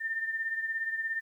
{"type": "beating tone pair", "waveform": "sine", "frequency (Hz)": [1800, 1817], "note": ["A6", "A#6"], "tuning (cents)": [39, -45], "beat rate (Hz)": 17, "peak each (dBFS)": [-31, -38], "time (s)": [0, 1.21], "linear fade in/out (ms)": 20, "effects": ["11-bit"]}